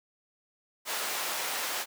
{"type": "high-pass noise", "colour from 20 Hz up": "pink", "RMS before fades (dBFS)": -33, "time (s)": [0.85, 1.86], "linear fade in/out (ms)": 50, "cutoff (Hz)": 690, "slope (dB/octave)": 12, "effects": []}